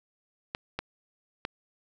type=clicks; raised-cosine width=0.3 ms; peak=-15 dBFS; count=3; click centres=0.549 / 0.79 / 1.451 s; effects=none